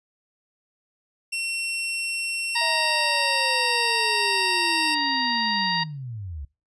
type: tone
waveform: sawtooth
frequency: 2720 Hz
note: F7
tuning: 46 cents flat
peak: -22 dBFS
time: 1.32-4.95 s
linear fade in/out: 10 ms
type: harmonic tone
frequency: 938 Hz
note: A#5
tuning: 11 cents sharp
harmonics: 1 / 2 / 3 / 4 / 5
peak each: -26 / -28 / -31 / -31 / -27 dBFS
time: 2.55-5.84 s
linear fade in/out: 10 ms
type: linear sweep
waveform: sine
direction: down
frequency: 659.3 to 65.41 Hz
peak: -31 dBFS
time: 2.61-6.45 s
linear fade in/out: 5 ms
effects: noise-tail reverb RT60 0.3 s tail -24 dB re dry + resampled to 24000 Hz